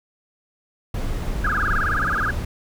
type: noise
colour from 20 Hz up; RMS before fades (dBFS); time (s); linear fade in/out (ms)
brown; -25; 0.94-2.45; 5
type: tone with vibrato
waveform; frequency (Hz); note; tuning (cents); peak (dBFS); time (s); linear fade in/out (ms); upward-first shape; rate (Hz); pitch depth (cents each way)
sine; 1425; F6; +34; -20; 1.44-2.31; 5; sine; 19; 290
effects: none